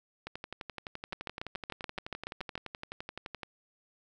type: two click trains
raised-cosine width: 0.3 ms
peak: -23 / -20 dBFS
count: 38 / 11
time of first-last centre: 0.27-3.432 / 1.13-2.555 s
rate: 11.7 / 7.02 Hz
effects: none